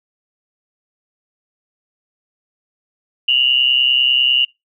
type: tone pair together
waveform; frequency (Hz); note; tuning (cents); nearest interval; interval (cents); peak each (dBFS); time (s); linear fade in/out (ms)
sine; 2800 / 2930; F7 / F#7; +4 / -18; minor second; 78; -14; 3.28-4.45; 5
effects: noise-tail reverb RT60 0.2 s tail -25 dB re dry